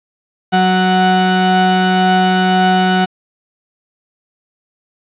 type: tone pair together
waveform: 35% pulse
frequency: 185.47 / 740 Hz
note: F#3 / F#5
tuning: +4 / 0 cents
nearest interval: 2 octaves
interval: 2396 cents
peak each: -11 dBFS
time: 0.52-3.06 s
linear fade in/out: 20 ms
effects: resampled to 8000 Hz + 7-bit